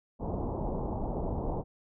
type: low-pass noise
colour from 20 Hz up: pink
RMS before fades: -33 dBFS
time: 0.19-1.64 s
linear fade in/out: 50 ms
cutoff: 940 Hz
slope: 48 dB/octave
effects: none